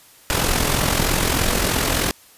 pink noise with amplitude modulation, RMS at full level -17 dBFS, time 0.3-2.11 s, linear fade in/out 0 ms, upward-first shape sine, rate 43.2 Hz, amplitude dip 55%, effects white hiss -49 dBFS RMS until 2.37 s + resampled to 32000 Hz

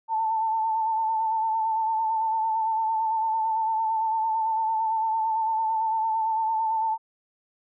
sine tone with vibrato, 887 Hz, A5, 14 cents sharp, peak -22 dBFS, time 0.08-6.98 s, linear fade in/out 50 ms, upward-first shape triangle, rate 8.9 Hz, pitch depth 43 cents each way, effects none

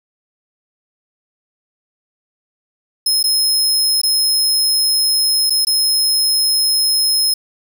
sawtooth tone with dropouts, 5150 Hz, E8, 41 cents flat, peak -10 dBFS, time 3.06-7.34 s, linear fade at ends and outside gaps 5 ms, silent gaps 3.229-3.239 / 4.016-4.033 / 5.498-5.504 / 5.65-5.669 s, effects none

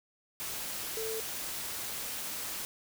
sine tone in noise, 444.2 Hz, A4, 16 cents sharp, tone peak -35 dBFS, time 0.97-1.2 s, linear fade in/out 0 ms, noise white, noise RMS -38 dBFS, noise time 0.4-2.65 s, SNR 0 dB, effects none

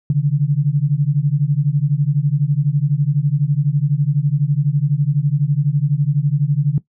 sine beating tone pair, 138.59 / 150.59 Hz, C#3 / D3, 0 / +44 cents, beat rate 12 Hz, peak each -16 dBFS, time 0.1-6.78 s, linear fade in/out 2 ms, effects noise-tail reverb RT60 0.1 s tail -17 dB re dry

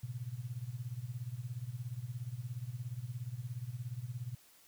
sine tone with tremolo, 121.5 Hz, B2, 28 cents flat, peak -35 dBFS, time 0.03-4.35 s, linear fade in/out 5 ms, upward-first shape sine, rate 17 Hz, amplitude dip 85%, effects white hiss -63 dBFS RMS until 4.67 s

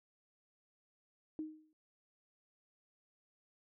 sine tone with exponential decay, 311.1 Hz, D#4, in tune, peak -35 dBFS, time 1.39-1.73 s, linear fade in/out 1 ms, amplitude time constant 73 ms, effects noise-tail reverb RT60 0.1 s tail -18 dB re dry

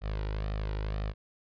sawtooth tone with flanger, 52 Hz, G#1, 3 cents sharp, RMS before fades -33 dBFS, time 0.01-1.14 s, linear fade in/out 50 ms, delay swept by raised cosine 1.6 to 2.11 ms, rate 2 Hz, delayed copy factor +0.6, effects resampled to 11025 Hz

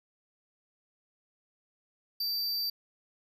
square tone with amplitude modulation, 4668 Hz, D8, 11 cents flat, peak -29 dBFS, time 2.2-2.7 s, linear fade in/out 5 ms, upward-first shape sine, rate 270 Hz, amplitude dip 25%, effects none

